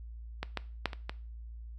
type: clicks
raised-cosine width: 0.3 ms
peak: -18 / -16 / -12 / -24 / -20 dBFS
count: 5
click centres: 0.43 / 0.573 / 0.857 / 0.932 / 1.095 s
effects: noise-tail reverb RT60 0.4 s tail -19 dB re dry + added 57 Hz sine -42 dBFS peak until 1.78 s